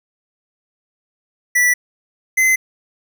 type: tone pair in turn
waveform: square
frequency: 1963 / 2051 Hz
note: B6 / C7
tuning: -11 / -35 cents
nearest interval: minor second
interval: 76 cents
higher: second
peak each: -12 dBFS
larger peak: neither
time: 1.55-1.74 / 2.37-2.56 s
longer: neither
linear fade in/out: 10 ms
effects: none